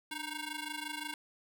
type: ring-modulated tone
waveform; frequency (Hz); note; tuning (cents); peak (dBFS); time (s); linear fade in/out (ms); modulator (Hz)
10% pulse; 622.3; D#5; 0; -27; 0.11-1.14; 2; 324
effects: none